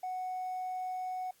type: tone with hard clipping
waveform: triangle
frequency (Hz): 740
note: F#5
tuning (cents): 0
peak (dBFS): -34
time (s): 0.03-1.31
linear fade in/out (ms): 5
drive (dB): 2
effects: white hiss -67 dBFS RMS until 1.4 s + AAC 64 kbps